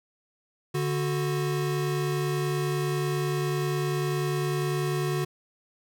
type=tone pair together; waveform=square; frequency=146 / 367.9 Hz; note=D3 / F#4; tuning=-10 / -10 cents; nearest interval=octave + major third; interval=1600 cents; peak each=-28 / -30 dBFS; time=0.74-5.25 s; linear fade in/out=10 ms; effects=none